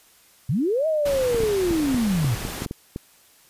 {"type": "linear two-way sweep", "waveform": "sine", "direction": "up then down", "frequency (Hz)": [106.6, 645, 106.6], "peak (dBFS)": -19, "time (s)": [0.49, 2.35], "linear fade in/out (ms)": 5, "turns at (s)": 0.87}
{"type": "noise", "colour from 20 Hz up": "pink", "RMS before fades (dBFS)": -32, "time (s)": [1.05, 2.66], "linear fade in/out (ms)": 10}
{"type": "clicks", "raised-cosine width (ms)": 3, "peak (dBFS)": -16, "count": 11, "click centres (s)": [1.346, 1.404, 1.435, 1.709, 1.945, 2.246, 2.451, 2.621, 2.662, 2.711, 2.961]}
{"effects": ["white hiss -55 dBFS RMS until 3.49 s", "resampled to 32000 Hz"]}